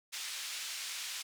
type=band-pass noise; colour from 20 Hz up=pink; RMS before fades=-41 dBFS; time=0.12-1.23 s; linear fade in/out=20 ms; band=2600 to 8400 Hz; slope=12 dB/octave; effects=none